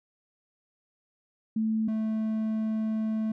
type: tone pair in turn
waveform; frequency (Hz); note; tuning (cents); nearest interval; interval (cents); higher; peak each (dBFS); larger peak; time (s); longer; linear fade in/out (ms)
sine / triangle; 220 / 219; A3 / A3; 0 / -8; unison; 8; first; -24; neither; 1.56-1.88 / 1.88-3.32; second; 5
effects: none